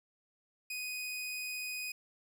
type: tone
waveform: sawtooth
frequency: 2494 Hz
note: D#7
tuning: 3 cents sharp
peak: -34 dBFS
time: 0.7-1.92 s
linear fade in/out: 5 ms
effects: none